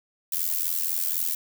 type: noise with amplitude modulation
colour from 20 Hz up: violet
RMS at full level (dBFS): -23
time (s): 0.32-1.35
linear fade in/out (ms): 5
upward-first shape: sine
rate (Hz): 84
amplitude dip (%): 85
effects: none